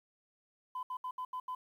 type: tone bursts at uneven times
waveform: sine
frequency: 1011 Hz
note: B5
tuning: 40 cents sharp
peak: -35 dBFS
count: 6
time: 0.75-0.83 / 0.9-0.97 / 1.04-1.11 / 1.18-1.25 / 1.33-1.4 / 1.48-1.55 s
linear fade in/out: 5 ms
effects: tanh soft clip ceiling -33 dBFS + 11-bit